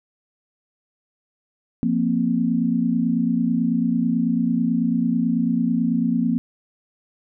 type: chord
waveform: sine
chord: F suspended fourth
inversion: none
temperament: just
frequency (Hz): 174.61 / 232.8 / 261.9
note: F3 / Bb3 / C4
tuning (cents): 0 / -2 / +2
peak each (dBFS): -24 / -20 / -23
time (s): 1.83-6.38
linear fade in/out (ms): 0
effects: none